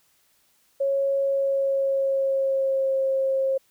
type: tone with pitch glide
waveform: sine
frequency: 550 to 535.6 Hz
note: C#5 to C5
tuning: -14 to +40 cents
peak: -20 dBFS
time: 0.8-3.58 s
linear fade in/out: 10 ms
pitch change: -46 cents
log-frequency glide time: 1.22-2.97 s
effects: white hiss -64 dBFS RMS until 3.7 s